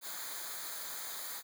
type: noise with comb filter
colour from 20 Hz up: white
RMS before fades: -42 dBFS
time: 0.01-1.43 s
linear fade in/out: 50 ms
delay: 0.36 ms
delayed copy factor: -0.8
effects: none